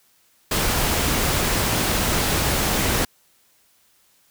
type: noise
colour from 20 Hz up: pink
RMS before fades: -21 dBFS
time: 0.51-3.05 s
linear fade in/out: 5 ms
effects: white hiss -60 dBFS RMS until 4.3 s